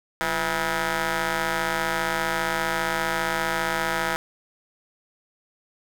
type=ring-modulated tone; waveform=10% pulse; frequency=157.5 Hz; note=D#3; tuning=21 cents sharp; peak=-12 dBFS; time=0.21-4.16 s; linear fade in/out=0 ms; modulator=1130 Hz; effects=none